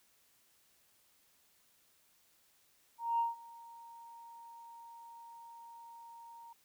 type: tone with ADSR envelope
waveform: sine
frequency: 930 Hz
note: A#5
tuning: 4 cents flat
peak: -27 dBFS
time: 2.98-6.53 s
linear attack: 210 ms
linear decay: 160 ms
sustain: -23 dB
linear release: 5 ms
effects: tanh soft clip ceiling -23 dBFS + white hiss -70 dBFS RMS until 6.64 s